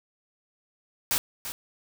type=noise with echo; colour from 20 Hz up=white; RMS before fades=-25 dBFS; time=1.11-1.18 s; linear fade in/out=0 ms; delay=340 ms; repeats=1; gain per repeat=-10 dB; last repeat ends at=1.52 s; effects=none